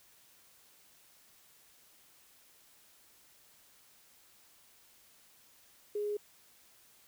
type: tone with quantisation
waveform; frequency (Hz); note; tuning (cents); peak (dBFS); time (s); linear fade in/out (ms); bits
sine; 415.3; G#4; 0; -32; 5.95-6.17; 5; 10
effects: white hiss -63 dBFS RMS until 7.07 s